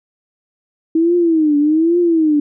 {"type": "tone with vibrato", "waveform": "sine", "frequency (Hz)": 319.2, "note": "D#4", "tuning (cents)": 44, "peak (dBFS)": -10, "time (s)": [0.95, 2.4], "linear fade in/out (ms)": 5, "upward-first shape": "triangle", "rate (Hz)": 1.2, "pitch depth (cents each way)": 180, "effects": []}